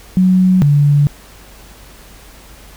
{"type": "tone pair in turn", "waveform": "sine", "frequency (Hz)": [185, 144.55], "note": ["F#3", "D3"], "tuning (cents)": [0, -27], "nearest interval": "major third", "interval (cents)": 427, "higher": "first", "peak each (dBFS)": -7, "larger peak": "neither", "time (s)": [[0.17, 0.62], [0.62, 1.07]], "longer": "neither", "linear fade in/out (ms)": 0, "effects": ["added 49 Hz sine -40 dBFS peak until 2.76 s", "pink hiss -41 dBFS RMS until 2.76 s"]}